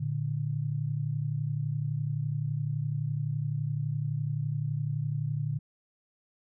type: tone pair together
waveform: sine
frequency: 115.7 / 147.51 Hz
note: A#2 / D3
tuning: -13 / +8 cents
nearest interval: major third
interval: 421 cents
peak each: -32 / -30 dBFS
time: 0-5.59 s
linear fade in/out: 10 ms
effects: none